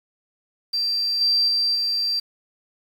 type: tone with level steps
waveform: sine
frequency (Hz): 4699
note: D8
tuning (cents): 0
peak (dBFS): -20 / -16 / -18 / -20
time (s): 0.73-2.2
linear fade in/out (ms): 10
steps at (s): 1.21 / 1.48 / 1.75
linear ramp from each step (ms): 2
effects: 7-bit